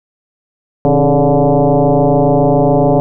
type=tone with frequency modulation; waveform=sine; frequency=155.56 Hz; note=D#3; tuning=in tune; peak=-7 dBFS; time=0.85-3 s; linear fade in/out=0 ms; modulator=142 Hz; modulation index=4.3; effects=none